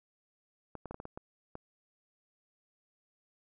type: clicks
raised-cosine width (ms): 1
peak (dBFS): -28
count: 8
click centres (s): 0.753 / 0.857 / 0.91 / 0.944 / 1.001 / 1.054 / 1.175 / 1.554
effects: none